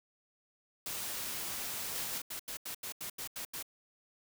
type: noise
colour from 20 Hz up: white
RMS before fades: -39 dBFS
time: 0.86-2.18 s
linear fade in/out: 2 ms
type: noise bursts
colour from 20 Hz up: white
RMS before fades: -41 dBFS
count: 10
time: 1.95-3.627 s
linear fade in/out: 5 ms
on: 93 ms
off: 83 ms
effects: none

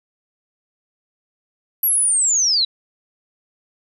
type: linear sweep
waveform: sine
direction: down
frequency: 11800 to 3846 Hz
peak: -14 dBFS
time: 1.83-2.65 s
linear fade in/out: 5 ms
effects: none

